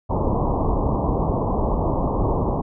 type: low-pass noise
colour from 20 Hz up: pink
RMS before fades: -21 dBFS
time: 0.09-2.62 s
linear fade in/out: 20 ms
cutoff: 1100 Hz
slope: 96 dB/octave
effects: none